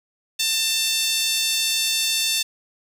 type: tone with high-pass filter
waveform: 5% pulse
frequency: 894 Hz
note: A5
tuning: 27 cents sharp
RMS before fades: -22 dBFS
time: 0.39-2.43 s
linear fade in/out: 10 ms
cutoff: 3200 Hz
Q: 2.2
effects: none